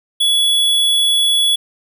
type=tone; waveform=square; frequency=3389 Hz; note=G#7; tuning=34 cents sharp; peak=-12 dBFS; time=0.2-1.56 s; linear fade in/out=10 ms; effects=none